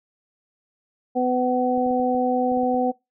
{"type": "harmonic tone", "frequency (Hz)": 251, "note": "B3", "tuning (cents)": 28, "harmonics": [1, 2, 3], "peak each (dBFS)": [-23, -23, -23], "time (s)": [1.15, 2.92], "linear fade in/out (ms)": 20}
{"type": "clicks", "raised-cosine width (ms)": 2, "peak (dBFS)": -29, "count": 9, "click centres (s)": [1.777, 1.863, 1.908, 1.999, 2.149, 2.519, 2.573, 2.633, 2.744]}
{"effects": ["noise-tail reverb RT60 0.2 s tail -22 dB re dry"]}